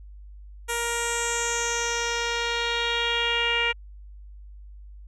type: tone with low-pass filter sweep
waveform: 10% pulse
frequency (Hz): 469.8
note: A#4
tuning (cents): +13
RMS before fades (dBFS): -26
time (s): 0.68-3.73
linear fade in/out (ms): 20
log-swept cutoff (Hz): 10000 to 2600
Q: 3.9
effects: added 50 Hz sine -41 dBFS peak until 5.07 s